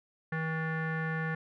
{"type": "tone with low-pass filter", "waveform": "square", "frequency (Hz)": 160.2, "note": "E3", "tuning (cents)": -49, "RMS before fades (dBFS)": -33, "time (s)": [0.32, 1.35], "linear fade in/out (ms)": 5, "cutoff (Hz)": 1700, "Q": 7.2, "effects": []}